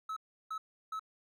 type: tone bursts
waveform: triangle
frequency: 1295 Hz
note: E6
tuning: 31 cents flat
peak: -34 dBFS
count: 3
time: 0.09-0.995 s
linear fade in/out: 5 ms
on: 75 ms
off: 340 ms
effects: none